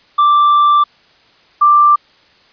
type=tone pair in turn; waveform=triangle / sine; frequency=1174.7 / 1179.5 Hz; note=D6 / D6; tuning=0 / +7 cents; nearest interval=unison; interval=7 cents; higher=second; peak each=-5 dBFS; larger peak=neither; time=0.18-0.84 / 1.61-1.96 s; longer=first; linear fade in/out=10 ms; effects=white hiss -49 dBFS RMS until 2.52 s + resampled to 11025 Hz